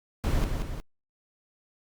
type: noise with echo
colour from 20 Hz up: brown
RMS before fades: -25 dBFS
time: 0.24-0.44 s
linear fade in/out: 0 ms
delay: 180 ms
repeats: 2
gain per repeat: -5 dB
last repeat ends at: 0.8 s
effects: Opus 48 kbps